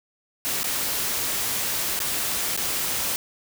white noise with dropouts, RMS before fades -26 dBFS, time 0.45-3.16 s, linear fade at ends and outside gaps 0 ms, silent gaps 0.632-0.642 / 1.991-2.002 / 2.565-2.575 s, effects none

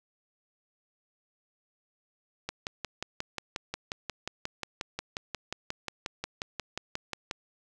click train, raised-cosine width 0.2 ms, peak -16 dBFS, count 28, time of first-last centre 2.49-7.311 s, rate 5.6 Hz, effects none

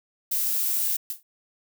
violet noise, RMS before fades -25 dBFS, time 0.31-0.97 s, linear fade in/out 10 ms
violet noise with exponential decay, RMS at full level -26 dBFS, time 1.1-1.23 s, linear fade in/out 2 ms, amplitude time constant 27 ms
effects none

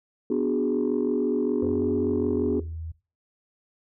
sine chord, G# half-diminished seventh, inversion first, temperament equal, 246.9 / 293.7 / 370 / 415.3 Hz, B3 / D4 / F#4 / G#4, 0 / 0 / 0 / 0 cents, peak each -26 dBFS, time 0.3-2.6 s, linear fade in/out 5 ms
sine tone with pitch glide, 91.1 to 81.16 Hz, F#2 to E2, -26 to -26 cents, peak -32 dBFS, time 1.62-2.92 s, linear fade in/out 10 ms, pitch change -200 cents, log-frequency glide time 2.27-2.62 s
sine tone with exponential decay, 500 Hz, B4, 21 cents sharp, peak -31 dBFS, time 1.62-1.84 s, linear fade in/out 5 ms, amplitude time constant 47 ms
effects noise-tail reverb RT60 0.3 s tail -18 dB re dry + tanh soft clip ceiling -15 dBFS

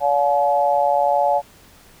sine tone cluster, 572 / 714 / 855 Hz, D5 / F5 / A5, -46 / +38 / -50 cents, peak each -19 dBFS, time 0-1.42 s, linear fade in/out 50 ms, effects pink hiss -49 dBFS RMS until 2 s

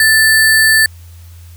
sine tone with sample-and-hold, 1760 Hz, A6, in tune, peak -6 dBFS, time 0-0.86 s, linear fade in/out 2 ms, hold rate 6300 Hz, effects added 85 Hz sine -33 dBFS peak until 1.56 s + white hiss -47 dBFS RMS until 1.56 s

